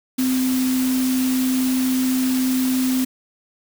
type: tone in noise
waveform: sine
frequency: 257.6 Hz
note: C4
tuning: 27 cents flat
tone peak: -17 dBFS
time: 0.18-3.05 s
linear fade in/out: 10 ms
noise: white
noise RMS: -29 dBFS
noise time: 0.18-3.05 s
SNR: +9 dB
effects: none